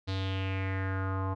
square tone with low-pass filter sweep, 95.6 Hz, G2, 43 cents flat, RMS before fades -32 dBFS, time 0.07-1.35 s, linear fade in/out 20 ms, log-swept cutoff 4200 to 990 Hz, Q 3.9, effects none

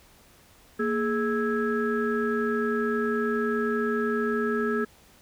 sine tone cluster, 232.4 / 419.7 / 1310 / 1655 Hz, A#3 / G#4 / E6 / G#6, -5 / +18 / -11 / -6 cents, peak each -27 / -26 / -32 / -32 dBFS, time 0.79-4.85 s, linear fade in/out 10 ms, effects tanh soft clip ceiling -15 dBFS + pink hiss -56 dBFS RMS until 5.21 s

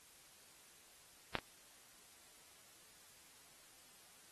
clicks, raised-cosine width 0.3 ms, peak -18 / -29 dBFS, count 2, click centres 1.353 / 1.387 s, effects white hiss -63 dBFS RMS until 4.31 s + AAC 32 kbps

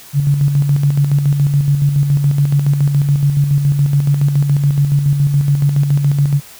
sine tone with tremolo, 142.3 Hz, C#3, 46 cents sharp, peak -8 dBFS, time 0.13-6.41 s, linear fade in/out 50 ms, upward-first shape square, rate 7.1 Hz, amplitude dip 45%, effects white hiss -38 dBFS RMS until 6.59 s

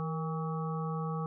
harmonic tone with a mistuned harmonic, 161.6 Hz, E3, 34 cents flat, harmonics 1 / 3 / 5 / 7 / 8, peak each -33 / -41 / -43 / -41 / -46 dBFS, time 0-1.26 s, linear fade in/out 0 ms, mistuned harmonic 3, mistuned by -54 cents, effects none

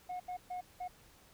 sine tone bursts at uneven times, 725 Hz, F#5, 35 cents flat, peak -35 dBFS, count 4, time 0.09-0.2 / 0.28-0.37 / 0.5-0.61 / 0.8-0.88 s, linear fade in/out 10 ms, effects tanh soft clip ceiling -37 dBFS + pink hiss -62 dBFS RMS until 1.33 s

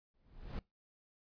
brown noise with exponential growth, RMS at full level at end -36 dBFS, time 0.14-0.59 s, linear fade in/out 2 ms, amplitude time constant 96 ms, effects noise-tail reverb RT60 0.2 s tail -22 dB re dry + resampled to 11025 Hz

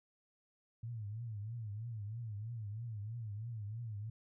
sine tone with vibrato, 110 Hz, A2, in tune, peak -40 dBFS, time 0.83-4.1 s, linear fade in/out 5 ms, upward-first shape triangle, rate 3.1 Hz, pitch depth 170 cents each way, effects none

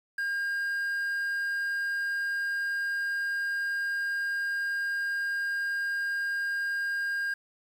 triangle tone with quantisation, 1611 Hz, G6, 47 cents sharp, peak -26 dBFS, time 0.18-7.34 s, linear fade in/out 5 ms, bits 9, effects none

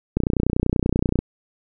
click train, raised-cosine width 3 ms, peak -6 dBFS, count 32, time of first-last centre 0.17-1.19 s, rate 30.4 Hz, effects none

